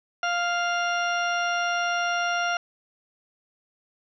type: harmonic tone with a mistuned harmonic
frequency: 698.5 Hz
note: F5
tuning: in tune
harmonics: 1 / 2 / 3 / 4 / 5 / 6 / 8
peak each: -27 / -26 / -37 / -32 / -42 / -44 / -39 dBFS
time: 0.23-2.57 s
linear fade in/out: 2 ms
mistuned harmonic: 8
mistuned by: +15 cents
effects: none